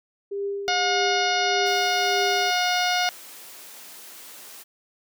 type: tone with tremolo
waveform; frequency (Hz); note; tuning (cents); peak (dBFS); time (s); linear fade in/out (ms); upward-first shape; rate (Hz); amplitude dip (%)
sine; 400; G4; +35; -24; 0.31-2.51; 10; triangle; 1.7; 70
type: harmonic tone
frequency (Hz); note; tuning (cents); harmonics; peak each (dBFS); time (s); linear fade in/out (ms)
720; F#5; -47; 1 / 2 / 3 / 4 / 5 / 6 / 7 / 8; -24 / -27 / -29 / -30 / -31 / -32 / -32 / -33; 0.68-3.09; 0
type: high-pass noise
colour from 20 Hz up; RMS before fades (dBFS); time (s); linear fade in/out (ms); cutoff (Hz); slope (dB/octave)
white; -43; 1.65-4.64; 20; 240; 12
effects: none